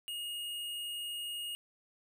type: tone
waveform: square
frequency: 2862 Hz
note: F7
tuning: 42 cents sharp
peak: -38 dBFS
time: 0.08-1.55 s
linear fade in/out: 0 ms
effects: none